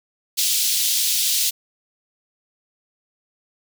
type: high-pass noise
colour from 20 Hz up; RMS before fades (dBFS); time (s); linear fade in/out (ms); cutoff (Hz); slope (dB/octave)
pink; -20; 0.37-1.51; 20; 3400; 24
effects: none